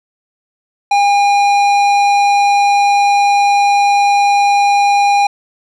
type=tone with tanh clipping; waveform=sine; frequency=809 Hz; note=G#5; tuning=46 cents flat; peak=-10 dBFS; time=0.91-5.27 s; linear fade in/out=5 ms; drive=14 dB; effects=none